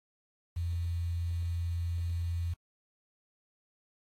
sine tone with quantisation, 85.4 Hz, F2, 38 cents flat, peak -30 dBFS, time 0.56-2.54 s, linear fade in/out 10 ms, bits 9, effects AAC 48 kbps

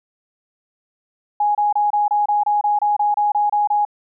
sine tone bursts, 830.6 Hz, G#5, in tune, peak -14 dBFS, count 14, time 1.4-3.851 s, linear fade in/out 5 ms, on 150 ms, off 27 ms, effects none

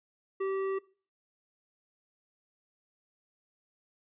sine tone with hard clipping, 386.6 Hz, G4, 24 cents flat, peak -31 dBFS, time 0.4-0.79 s, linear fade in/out 10 ms, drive 10 dB, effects noise-tail reverb RT60 0.4 s tail -21 dB re dry + resampled to 8000 Hz

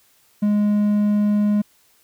triangle tone, 207.7 Hz, G#3, in tune, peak -13 dBFS, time 0.42-1.62 s, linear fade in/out 10 ms, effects white hiss -58 dBFS RMS until 2.03 s

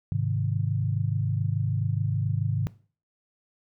sine chord, Ab major, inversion none, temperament equal, 103.83 / 130.81 / 155.56 Hz, Ab2 / C3 / Eb3, 0 / 0 / 0 cents, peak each -27 / -28 / -30 dBFS, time 0.12-2.67 s, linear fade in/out 0 ms, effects noise-tail reverb RT60 0.4 s tail -19 dB re dry

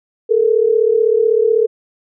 sine tone pair together, 430.2 / 466.2 Hz, A4 / A#4, -39 / 0 cents, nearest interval minor second, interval 139 cents, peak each -13 dBFS, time 0.29-1.67 s, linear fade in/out 20 ms, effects none

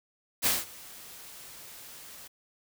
white noise with ADSR envelope, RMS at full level -24 dBFS, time 0.42-2.28 s, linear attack 38 ms, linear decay 190 ms, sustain -23 dB, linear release 11 ms, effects none

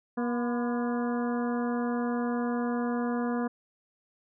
harmonic tone with a mistuned harmonic, 240 Hz, B3, 49 cents flat, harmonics 1 / 2 / 3 / 4 / 5 / 6 / 7, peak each -28 / -34 / -38 / -40 / -42 / -44 / -45 dBFS, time 0.17-3.48 s, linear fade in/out 10 ms, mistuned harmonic 4, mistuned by +79 cents, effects none

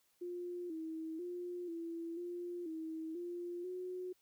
sine tone with pitch steps, 353.1 / 321 / 354 / 333.9 / 350.6 / 320.4 / 349.4 / 365 Hz, F4 / E4 / F4 / E4 / F4 / E4 / F4 / F#4, +19 / -46 / +23 / +22 / +7 / -49 / +1 / -24 cents, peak -40 dBFS, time 0.21-4.13 s, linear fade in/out 10 ms, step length 490 ms, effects white hiss -75 dBFS RMS until 4.21 s

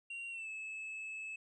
triangle tone with pitch glide, 2757 to 2602 Hz, F7 to E7, -23 to -23 cents, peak -40 dBFS, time 0.1-1.36 s, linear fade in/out 5 ms, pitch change -100 cents, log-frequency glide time 0.3-0.49 s, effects resampled to 24000 Hz

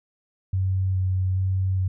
sine tone with vibrato, 93.9 Hz, F#2, 26 cents sharp, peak -20 dBFS, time 0.53-1.88 s, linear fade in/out 5 ms, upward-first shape square, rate 1.2 Hz, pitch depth 11 cents each way, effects none

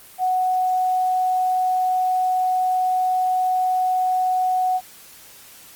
sine tone, 740 Hz, F#5, in tune, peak -17 dBFS, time 0.18-4.81 s, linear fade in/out 50 ms, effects white hiss -45 dBFS RMS until 5.75 s + Opus 24 kbps

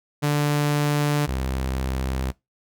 sawtooth tone pair in turn, 146.83 / 65.41 Hz, D3 / C2, 0 / 0 cents, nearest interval octave + major second, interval 1400 cents, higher first, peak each -15 / -20 dBFS, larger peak first, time 0.22-1.27 / 1.27-2.32 s, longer neither, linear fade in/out 20 ms, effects noise-tail reverb RT60 0.2 s tail -22 dB re dry

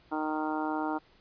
harmonic tone, 154.7 Hz, D#3, 10 cents flat, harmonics 2 / 3 / 4 / 5 / 6 / 7 / 8 / 9, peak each -32 / -42 / -41 / -36 / -36 / -43 / -43 / -41 dBFS, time 0.11-0.99 s, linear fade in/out 20 ms, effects pink hiss -62 dBFS RMS until 1.2 s + resampled to 11025 Hz

